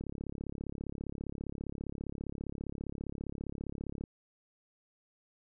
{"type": "click train", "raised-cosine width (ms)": 3, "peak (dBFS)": -27, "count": 142, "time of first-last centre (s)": [0.01, 4.039], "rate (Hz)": 35, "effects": []}